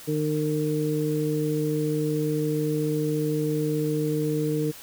harmonic tone, 152.3 Hz, D#3, 37 cents flat, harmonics 1 / 2 / 3, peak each -27 / -27 / -27 dBFS, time 0.07-4.72 s, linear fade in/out 20 ms, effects white hiss -44 dBFS RMS until 4.82 s

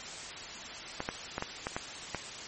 clicks, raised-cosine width 0.5 ms, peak -17 dBFS, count 7, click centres 1.004 / 1.089 / 1.381 / 1.424 / 1.669 / 1.765 / 2.147 s, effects white hiss -42 dBFS RMS until 2.47 s + MP3 32 kbps

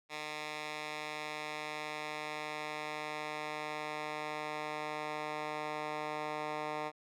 10% pulse tone with band-pass filter sweep, 151.8 Hz, D#3, 42 cents flat, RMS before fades -40 dBFS, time 0.09-6.92 s, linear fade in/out 50 ms, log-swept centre 2600 to 1200 Hz, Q 0.83, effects none

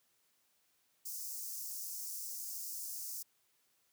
white high-pass noise, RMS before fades -43 dBFS, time 1.05-3.23 s, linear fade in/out 10 ms, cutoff 5100 Hz, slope 48 dB/octave, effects white hiss -75 dBFS RMS until 3.92 s + high-pass 80 Hz 12 dB/octave

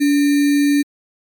sine tone with sample-and-hold, 286.9 Hz, D4, 40 cents flat, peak -11 dBFS, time 0-0.83 s, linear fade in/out 20 ms, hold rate 2100 Hz, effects MP3 96 kbps

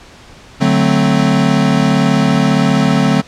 square chord, D dominant seventh, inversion none, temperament equal, 146.83 / 185 / 220 / 261.6 Hz, D3 / F#3 / A3 / C4, 0 / 0 / 0 / 0 cents, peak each -16 dBFS, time 0.6-3.22 s, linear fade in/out 20 ms, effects pink hiss -39 dBFS RMS until 3.27 s + low-pass 6000 Hz 12 dB/octave

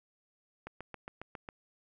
click train, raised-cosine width 0.5 ms, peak -27 dBFS, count 7, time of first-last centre 0.67-1.489 s, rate 7.33 Hz, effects none

